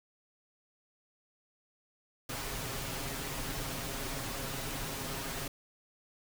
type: noise with comb filter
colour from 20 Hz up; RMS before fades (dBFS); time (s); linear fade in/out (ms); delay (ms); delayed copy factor
pink; -38; 2.29-5.48; 5; 7.4; +0.6
effects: none